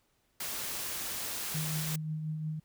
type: noise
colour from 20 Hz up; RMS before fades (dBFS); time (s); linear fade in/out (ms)
white; -37; 0.4-1.96; 5
type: tone with tremolo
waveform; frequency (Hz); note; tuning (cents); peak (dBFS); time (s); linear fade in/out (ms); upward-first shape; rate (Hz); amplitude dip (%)
sine; 155.56; D#3; 0; -31; 1.54-2.6; 10; triangle; 5.6; 40
effects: pink hiss -73 dBFS RMS until 2.64 s